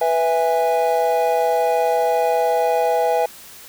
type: chord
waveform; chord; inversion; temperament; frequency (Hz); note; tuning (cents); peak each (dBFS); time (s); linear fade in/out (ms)
triangle; E major; second; equal with one note detuned; 493.9 / 659.3 / 822.5; B4 / E5 / G#5; 0 / 0 / -17; -18; 0.01-3.26; 5
effects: white hiss -41 dBFS RMS until 3.68 s